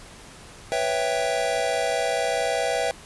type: chord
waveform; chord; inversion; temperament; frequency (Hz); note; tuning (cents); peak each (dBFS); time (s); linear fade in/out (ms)
square; C# half-diminished seventh; third; equal; 493.9 / 554.4 / 659.3 / 784; B4 / C#5 / E5 / G5; 0 / 0 / 0 / 0; -29 / -30 / -27 / -29; 0.72-2.91; 0
effects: pink hiss -45 dBFS RMS until 3.05 s + resampled to 24000 Hz